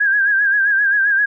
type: tone with vibrato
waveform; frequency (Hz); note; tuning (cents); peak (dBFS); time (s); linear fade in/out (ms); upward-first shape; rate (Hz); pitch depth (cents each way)
sine; 1622; G#6; -41; -12; 0-1.26; 10; sine; 7.6; 67
effects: none